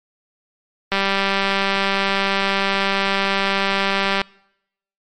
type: click train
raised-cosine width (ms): 0.3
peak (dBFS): -3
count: 647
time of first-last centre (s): 0.92-4.216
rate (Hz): 196
effects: noise-tail reverb RT60 0.8 s tail -25 dB re dry + MP3 64 kbps